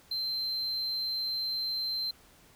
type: tone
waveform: triangle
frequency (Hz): 4116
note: C8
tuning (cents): -29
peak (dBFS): -29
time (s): 0.11-2.11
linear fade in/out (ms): 5
effects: pink hiss -59 dBFS RMS until 2.55 s